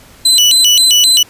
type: tone with vibrato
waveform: 30% pulse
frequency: 3459 Hz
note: A7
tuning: 30 cents flat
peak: -3 dBFS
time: 0.25-1.23 s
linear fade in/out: 5 ms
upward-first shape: square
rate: 3.8 Hz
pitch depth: 270 cents each way
effects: pink hiss -41 dBFS RMS until 1.29 s + resampled to 32000 Hz